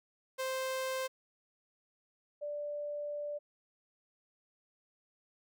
sawtooth / sine tone pair in turn, 523 / 587 Hz, C5 / D5, -1 / -1 cents, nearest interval major second, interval 200 cents, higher second, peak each -30 / -36 dBFS, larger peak first, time 0.38-1.08 / 2.41-3.39 s, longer second, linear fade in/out 20 ms, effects none

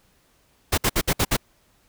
pink noise bursts, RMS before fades -20 dBFS, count 6, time 0.72-1.368 s, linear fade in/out 10 ms, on 58 ms, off 60 ms, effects pink hiss -62 dBFS RMS until 1.88 s

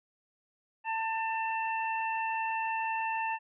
harmonic tone, 894 Hz, A5, 27 cents sharp, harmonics 1 / 2 / 3, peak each -31 / -38 / -37 dBFS, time 0.84-3.39 s, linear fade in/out 50 ms, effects none

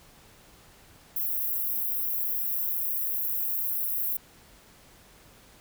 white high-pass noise, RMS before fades -29 dBFS, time 1.16-4.17 s, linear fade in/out 5 ms, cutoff 12000 Hz, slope 48 dB/octave, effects pink hiss -55 dBFS RMS until 5.6 s

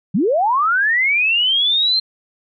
sine linear sweep, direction up, 152.5 to 4186 Hz, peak -13 dBFS, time 0.14-2 s, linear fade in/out 10 ms, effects none

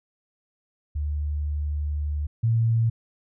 sine tone pair in turn, 74 / 114.23 Hz, D2 / A#2, +14 / -35 cents, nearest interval minor sixth, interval 751 cents, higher second, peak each -24 / -18 dBFS, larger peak second, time 0.95-2.27 / 2.43-2.9 s, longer first, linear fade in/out 10 ms, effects none

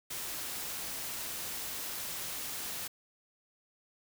white noise, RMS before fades -39 dBFS, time 0.1-2.88 s, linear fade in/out 10 ms, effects none

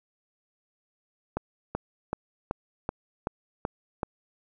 click train, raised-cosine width 1 ms, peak -14 dBFS, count 8, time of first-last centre 1.37-4.032 s, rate 2.63 Hz, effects none

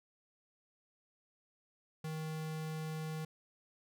square tone, 157.3 Hz, D#3, 19 cents sharp, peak -39 dBFS, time 2.04-3.25 s, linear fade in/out 5 ms, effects none

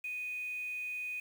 sine tone with quantisation, 2489 Hz, D#7, in tune, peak -36 dBFS, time 0.04-1.2 s, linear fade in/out 5 ms, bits 9, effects none

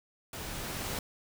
pink noise with level ramp, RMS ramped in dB -41 to -35 dBFS, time 0.33-0.99 s, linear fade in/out 2 ms, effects none

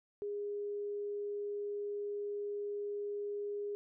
sine tone, 410 Hz, G#4, 22 cents flat, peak -36 dBFS, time 0.22-3.75 s, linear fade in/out 0 ms, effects none

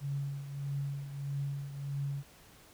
sine tone with tremolo, 140.2 Hz, C#3, 20 cents sharp, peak -31 dBFS, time 0-2.24 s, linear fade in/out 50 ms, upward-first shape triangle, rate 1.6 Hz, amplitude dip 70%, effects pink hiss -58 dBFS RMS until 2.73 s

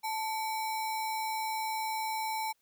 sine tone with sample-and-hold, 880 Hz, A5, in tune, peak -31 dBFS, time 0.03-2.53 s, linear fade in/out 20 ms, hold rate 3150 Hz, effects white hiss -75 dBFS RMS until 2.61 s

